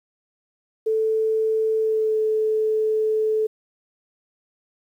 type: tone with pitch glide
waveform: sine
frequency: 440 to 434.7 Hz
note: A4 to A4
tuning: 0 to -21 cents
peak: -18 dBFS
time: 0.86-3.47 s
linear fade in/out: 10 ms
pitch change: -21 cents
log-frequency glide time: 1.8-2.16 s
effects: 9-bit